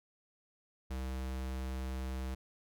square tone, 65 Hz, C2, 11 cents flat, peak -37 dBFS, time 0.9-2.35 s, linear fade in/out 10 ms, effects none

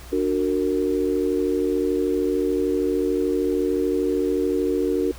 sine chord, D augmented, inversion none, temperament just, 293.7 / 367.1 / 458.9 Hz, D4 / F#4 / A#4, 0 / -14 / -27 cents, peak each -24 / -23 / -24 dBFS, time 0.12-5.12 s, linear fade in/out 10 ms, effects added 60 Hz sine -39 dBFS peak until 5.18 s + pink hiss -44 dBFS RMS until 5.18 s

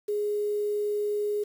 sine tone with quantisation, 415.7 Hz, G#4, 2 cents sharp, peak -25 dBFS, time 0.08-1.44 s, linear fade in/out 10 ms, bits 8, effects none

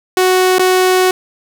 sawtooth tone with dropouts, 370 Hz, F#4, in tune, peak -5 dBFS, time 0.17-1.11 s, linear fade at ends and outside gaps 2 ms, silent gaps 0.584-0.594 s, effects none

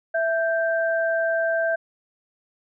sine tone pair together, 660 / 1569.8 Hz, E5 / G6, +2 / +2 cents, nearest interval octave + minor third, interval 1500 cents, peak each -21 / -25 dBFS, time 0.14-1.76 s, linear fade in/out 10 ms, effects none

